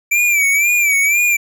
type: tone with vibrato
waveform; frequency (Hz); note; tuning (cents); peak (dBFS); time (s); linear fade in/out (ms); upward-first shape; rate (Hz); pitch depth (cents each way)
square; 2328; D7; -16; -12; 0.11-1.37; 10; sine; 2; 83
effects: none